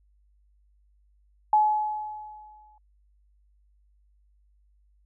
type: tone with exponential decay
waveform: sine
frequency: 851 Hz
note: G#5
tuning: 42 cents sharp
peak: -15 dBFS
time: 1.53-2.78 s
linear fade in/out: 2 ms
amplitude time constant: 270 ms
effects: added 50 Hz sine -60 dBFS peak until 5.05 s